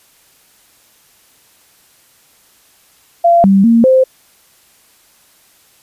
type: tone with pitch steps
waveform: sine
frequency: 685 / 195.1 / 230.8 / 521 Hz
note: F5 / G3 / A#3 / C5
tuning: -34 / -8 / -17 / -7 cents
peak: -5 dBFS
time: 3.24-4.04 s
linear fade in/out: 10 ms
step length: 200 ms
effects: white hiss -50 dBFS RMS until 5.82 s + resampled to 32000 Hz